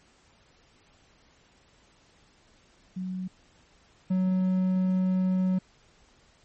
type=tone pair in turn; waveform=sine / triangle; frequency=185 / 185.77 Hz; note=F#3 / F#3; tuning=0 / +7 cents; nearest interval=unison; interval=7 cents; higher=second; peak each=-30 / -20 dBFS; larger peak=second; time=2.96-3.28 / 4.1-5.59 s; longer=second; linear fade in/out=10 ms; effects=pink hiss -61 dBFS RMS until 6.44 s + MP3 32 kbps